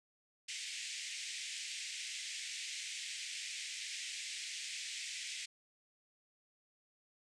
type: band-pass noise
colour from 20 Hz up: pink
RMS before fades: -44 dBFS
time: 0.48-5.46 s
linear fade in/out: 10 ms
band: 2000 to 8600 Hz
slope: 48 dB/octave
effects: none